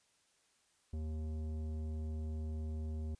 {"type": "tone with tanh clipping", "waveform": "sine", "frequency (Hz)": 78, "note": "D#2", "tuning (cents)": 5, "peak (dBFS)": -39, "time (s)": [0.93, 3.15], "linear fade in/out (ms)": 5, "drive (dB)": 13, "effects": ["white hiss -73 dBFS RMS until 3.19 s", "resampled to 22050 Hz"]}